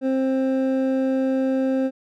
triangle tone pair together, 264 / 528 Hz, C4 / C5, +16 / +16 cents, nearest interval octave, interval 1200 cents, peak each -18 / -22 dBFS, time 0.01-1.91 s, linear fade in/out 50 ms, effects none

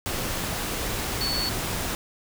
sine tone in noise, 4438 Hz, C#8, 1 cent sharp, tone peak -26 dBFS, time 1.21-1.49 s, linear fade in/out 0 ms, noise pink, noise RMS -29 dBFS, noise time 0.06-1.95 s, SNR 0 dB, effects none

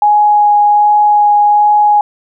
sine tone with vibrato, 832 Hz, G#5, 3 cents sharp, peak -5 dBFS, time 0.02-2.01 s, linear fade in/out 2 ms, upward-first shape sine, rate 1.3 Hz, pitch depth 8 cents each way, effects none

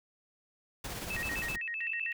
pink noise with tremolo, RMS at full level -38 dBFS, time 0.84-1.56 s, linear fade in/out 5 ms, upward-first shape sine, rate 17 Hz, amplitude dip 40%
sine tone with vibrato, 2217 Hz, C#7, in tune, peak -34 dBFS, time 1.1-2.13 s, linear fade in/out 5 ms, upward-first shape square, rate 7.8 Hz, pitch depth 290 cents each way
clicks, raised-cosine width 5 ms, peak -32 / -41 dBFS, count 2, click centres 1.158 / 1.57 s
sine tone, 2667 Hz, E7, 20 cents sharp, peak -36 dBFS, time 1.81-2.12 s, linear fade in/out 0 ms
effects none

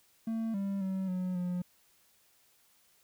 triangle tone with pitch steps, 224.9 / 197.2 / 190.2 / 183.1 / 178.7 Hz, A3 / G3 / F#3 / F#3 / F3, +38 / +11 / +48 / -18 / +40 cents, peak -29 dBFS, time 0.27-1.62 s, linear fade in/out 5 ms, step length 270 ms, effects white hiss -67 dBFS RMS until 3.03 s

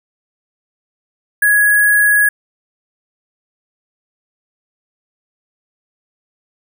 sine tone with sample-and-hold, 1672 Hz, G#6, 11 cents sharp, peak -8 dBFS, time 1.42-2.29 s, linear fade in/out 5 ms, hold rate 11025 Hz, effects none

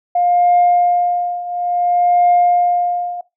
sine tone with tremolo, 707 Hz, F5, 21 cents sharp, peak -7 dBFS, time 0.15-3.21 s, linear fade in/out 5 ms, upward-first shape triangle, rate 0.58 Hz, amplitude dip 85%, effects noise-tail reverb RT60 0.2 s tail -19 dB re dry + tanh soft clip ceiling -5 dBFS

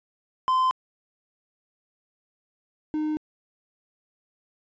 triangle tone pair in turn, 1032 / 306.8 Hz, C6 / D#4, -24 / -24 cents, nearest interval octave + major sixth, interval 2100 cents, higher first, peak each -17 / -22 dBFS, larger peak first, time 0.48-0.71 / 2.94-3.17 s, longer neither, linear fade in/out 0 ms, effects resampled to 16000 Hz

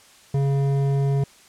sine tone with hard clipping, 138.59 Hz, C#3, in tune, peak -20 dBFS, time 0.34-1.24 s, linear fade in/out 5 ms, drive 10 dB, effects white hiss -51 dBFS RMS until 1.48 s + low-pass 9000 Hz 12 dB/octave

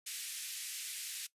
white band-pass noise, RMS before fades -43 dBFS, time 0.06-1.27 s, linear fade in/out 10 ms, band 2000 to 12000 Hz, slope 24 dB/octave, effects noise-tail reverb RT60 0.1 s tail -18 dB re dry + resampled to 32000 Hz

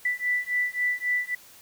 sine beating tone pair, 1975.5 / 1979.2 Hz, B6 / B6, 0 / +3 cents, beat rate 3.7 Hz, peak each -27 dBFS, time 0.05-1.35 s, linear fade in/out 5 ms, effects white hiss -51 dBFS RMS until 1.61 s

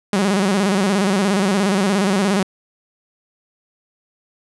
sawtooth tone with vibrato, 196 Hz, G3, in tune, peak -11 dBFS, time 0.13-2.43 s, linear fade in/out 2 ms, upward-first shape square, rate 17 Hz, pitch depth 82 cents each way, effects resampled to 24000 Hz + 8-bit

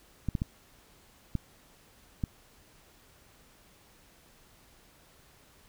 clicks, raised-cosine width 5 ms, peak -17 dBFS, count 5, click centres 0.287 / 0.352 / 0.419 / 1.353 / 2.238 s, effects pink hiss -60 dBFS RMS until 5.68 s

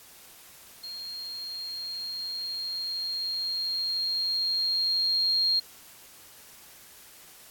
sine tone with level ramp, 4231 Hz, C8, 19 cents sharp, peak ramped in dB -36 to -21 dBFS, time 0.83-5.6 s, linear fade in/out 10 ms, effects white hiss -51 dBFS RMS until 7.5 s + AAC 64 kbps

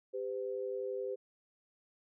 sine tone pair together, 396.3 / 507.7 Hz, G4 / B4, +19 / +48 cents, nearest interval major third, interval 429 cents, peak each -38 / -38 dBFS, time 0.13-1.16 s, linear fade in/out 20 ms, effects none

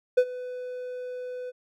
triangle tone with ADSR envelope, 499.9 Hz, B4, 21 cents sharp, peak -12 dBFS, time 0.17-1.52 s, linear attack 11 ms, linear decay 62 ms, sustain -19 dB, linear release 31 ms, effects none

